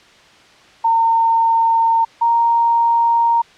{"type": "tone pair in turn", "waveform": "sine", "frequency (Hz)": [912, 930.6], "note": ["A#5", "A#5"], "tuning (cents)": [-38, -3], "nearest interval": "unison", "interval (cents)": 35, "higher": "second", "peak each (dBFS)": -11, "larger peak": "neither", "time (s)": [[0.84, 2.05], [2.21, 3.42]], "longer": "neither", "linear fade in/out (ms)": 10, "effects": ["white hiss -46 dBFS RMS until 3.57 s", "low-pass 4000 Hz 12 dB/octave"]}